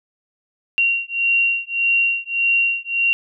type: beating tone pair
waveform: sine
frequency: 2754 / 2755.7 Hz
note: F7 / F7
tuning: -25 / -24 cents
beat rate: 1.7 Hz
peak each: -19 dBFS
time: 0.78-3.13 s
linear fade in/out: 0 ms
effects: none